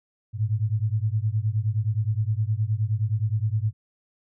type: beating tone pair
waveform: sine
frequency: 103.83 / 113.43 Hz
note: G#2 / A#2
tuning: 0 / -47 cents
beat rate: 9.6 Hz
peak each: -24 / -25 dBFS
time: 0.33-3.73 s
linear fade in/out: 50 ms
effects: none